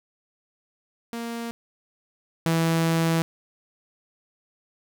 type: tone pair in turn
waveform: sawtooth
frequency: 232.9 / 164.32 Hz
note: A#3 / E3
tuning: -1 / -5 cents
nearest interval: tritone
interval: 604 cents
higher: first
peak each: -26 / -16 dBFS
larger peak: second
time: 1.13-1.51 / 2.46-3.22 s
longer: second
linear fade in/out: 0 ms
effects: none